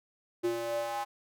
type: tone with high-pass filter sweep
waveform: square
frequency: 116.54 Hz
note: A#2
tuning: in tune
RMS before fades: -33 dBFS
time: 0.43-1.05 s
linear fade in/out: 20 ms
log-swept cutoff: 350 to 890 Hz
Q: 5.6
effects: none